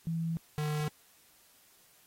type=tone pair in turn; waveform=sine / square; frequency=164.8 / 150.83 Hz; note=E3 / D3; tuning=0 / +47 cents; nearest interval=major second; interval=153 cents; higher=first; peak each=-30 / -31 dBFS; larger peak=first; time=0.07-0.37 / 0.58-0.88 s; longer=neither; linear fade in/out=0 ms; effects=white hiss -63 dBFS RMS until 2.06 s + AAC 48 kbps